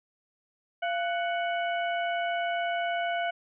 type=harmonic tone with a mistuned harmonic; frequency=742 Hz; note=F#5; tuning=5 cents sharp; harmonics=1 / 2 / 3 / 4; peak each=-28 / -34 / -38 / -40 dBFS; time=0.82-3.31 s; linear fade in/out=10 ms; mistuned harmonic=1; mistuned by=-130 cents; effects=none